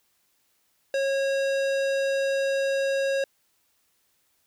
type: tone with low-pass filter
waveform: square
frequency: 546 Hz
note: C#5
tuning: 26 cents flat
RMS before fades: -25 dBFS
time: 0.94-3.24 s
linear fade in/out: 2 ms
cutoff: 6300 Hz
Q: 0.61
effects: white hiss -69 dBFS RMS until 4.46 s